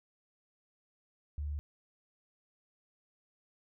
sine tone, 73.42 Hz, D2, in tune, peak -34 dBFS, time 1.38-1.59 s, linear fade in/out 0 ms, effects none

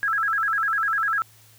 sine tone with vibrato, 1480 Hz, F#6, in tune, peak -20 dBFS, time 0.03-1.22 s, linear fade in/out 0 ms, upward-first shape square, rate 10 Hz, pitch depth 190 cents each way, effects added 110 Hz sine -55 dBFS peak until 1.58 s + white hiss -54 dBFS RMS until 1.58 s

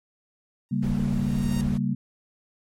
5% pulse tone with exponential growth, 930 Hz, A#5, 4 cents flat, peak -24 dBFS, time 0.69-1.61 s, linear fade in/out 0 ms, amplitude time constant 200 ms
sine chord, G diminished, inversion second, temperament equal, 138.59 / 196 / 233.1 Hz, Db3 / G3 / Bb3, 0 / 0 / 0 cents, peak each -27 / -26 / -27 dBFS, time 0.71-1.95 s, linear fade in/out 10 ms
brown noise, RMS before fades -32 dBFS, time 0.82-1.78 s, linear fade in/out 10 ms
effects MP3 64 kbps

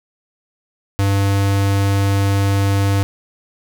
square tone, 99 Hz, G2, 18 cents sharp, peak -14 dBFS, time 0.99-3.03 s, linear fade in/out 0 ms, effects none

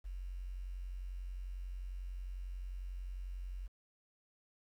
sine tone with quantisation, 45.58 Hz, F#1, 25 cents flat, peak -40 dBFS, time 0.04-3.68 s, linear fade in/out 20 ms, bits 11, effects none

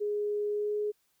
sine tone with pitch glide, 415.3 to 418.7 Hz, G#4 to G#4, 0 to +14 cents, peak -28 dBFS, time 0-0.92 s, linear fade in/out 20 ms, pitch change +14 cents, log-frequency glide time 0.5-0.77 s, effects white hiss -73 dBFS RMS until 1.2 s

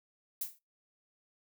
violet noise with exponential decay, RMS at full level -32 dBFS, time 0.41-0.59 s, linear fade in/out 5 ms, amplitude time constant 39 ms, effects noise-tail reverb RT60 0.2 s tail -20 dB re dry

